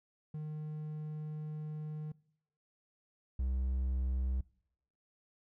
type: tone pair in turn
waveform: triangle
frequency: 153.1 / 64.37 Hz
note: D#3 / C2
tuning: -28 / -28 cents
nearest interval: octave + minor third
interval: 1500 cents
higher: first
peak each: -36 / -29 dBFS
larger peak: second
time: 0.34-2.12 / 3.39-4.41 s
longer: first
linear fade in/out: 5 ms
effects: noise-tail reverb RT60 0.7 s tail -23 dB re dry